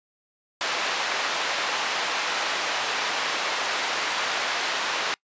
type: band-pass noise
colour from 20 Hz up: pink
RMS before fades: -27 dBFS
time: 0.61-5.14 s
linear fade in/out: 0 ms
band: 770 to 4700 Hz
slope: 12 dB/octave
effects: noise-tail reverb RT60 0.1 s tail -26 dB re dry + resampled to 16000 Hz